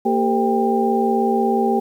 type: tone cluster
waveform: sine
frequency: 230.7 / 392.8 / 449.2 / 515 / 794 Hz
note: A#3 / G4 / A4 / C5 / G5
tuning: -18 / +4 / +36 / -28 / +22 cents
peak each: -20 / -20 / -25 / -29 / -20 dBFS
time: 0.05-1.8 s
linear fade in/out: 10 ms
effects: 8-bit